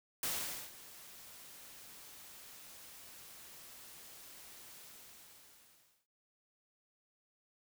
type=noise with ADSR envelope; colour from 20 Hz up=white; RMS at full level=-36 dBFS; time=0.23-6.07 s; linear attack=3 ms; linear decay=470 ms; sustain=-18 dB; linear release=1300 ms; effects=none